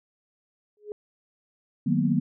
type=tone with exponential growth; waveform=sine; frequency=417.9 Hz; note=G#4; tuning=11 cents sharp; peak=-28 dBFS; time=0.77-0.92 s; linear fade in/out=1 ms; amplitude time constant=32 ms
type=chord; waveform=sine; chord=B major seventh; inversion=first; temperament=just; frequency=154.34 / 185.21 / 231.5 / 246.9 Hz; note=D#3 / F#3 / A#3 / B3; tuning=-14 / +2 / -12 / 0 cents; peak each=-26 dBFS; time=1.86-2.2 s; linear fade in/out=10 ms
effects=none